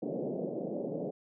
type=band-pass noise; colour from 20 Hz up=white; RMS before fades=-36 dBFS; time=0.02-1.11 s; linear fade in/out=10 ms; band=150 to 600 Hz; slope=48 dB/octave; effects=none